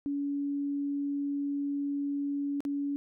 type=tone with dropouts; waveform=sine; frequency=283.6 Hz; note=C#4; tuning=40 cents sharp; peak=-29 dBFS; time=0.06-2.96 s; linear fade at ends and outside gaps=0 ms; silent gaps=2.605-2.651 s; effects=none